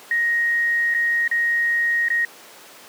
sine tone with dropouts, 1875 Hz, A#6, 10 cents sharp, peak -17 dBFS, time 0.11-2.25 s, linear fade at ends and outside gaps 2 ms, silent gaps 0.941-0.947 / 1.278-1.313 / 2.085-2.102 s, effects pink hiss -43 dBFS RMS until 2.88 s + high-pass 400 Hz 12 dB/octave

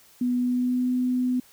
sine tone with pitch glide, 246.9 to 251.2 Hz, B3 to B3, 0 to +30 cents, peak -21 dBFS, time 0.21-1.4 s, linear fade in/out 5 ms, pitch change +30 cents, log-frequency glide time 0.38-0.9 s, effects white hiss -55 dBFS RMS until 1.52 s

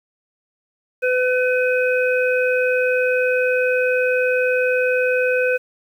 harmonic tone, 504 Hz, B4, 35 cents sharp, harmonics 1 / 3 / 5, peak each -17 / -22 / -24 dBFS, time 1.02-5.58 s, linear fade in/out 20 ms, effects 8-bit

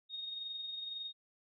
sine tone with amplitude modulation, 3718 Hz, A#7, 5 cents flat, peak -38 dBFS, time 0.09-1.13 s, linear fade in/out 50 ms, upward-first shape sine, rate 21.9 Hz, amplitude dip 40%, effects none

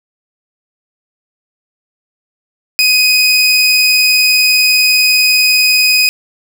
45% pulse tone pair together, 2505 / 4990 Hz, D#7 / D#8, +11 / +4 cents, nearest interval octave, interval 1193 cents, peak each -10 dBFS, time 2.79-6.09 s, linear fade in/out 0 ms, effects 7-bit

